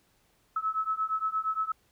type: beating tone pair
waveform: sine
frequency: 1293 / 1301.6 Hz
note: E6 / E6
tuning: -34 / -22 cents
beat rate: 8.6 Hz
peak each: -31 / -30 dBFS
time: 0.56-1.72 s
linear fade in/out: 5 ms
effects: pink hiss -68 dBFS RMS until 1.91 s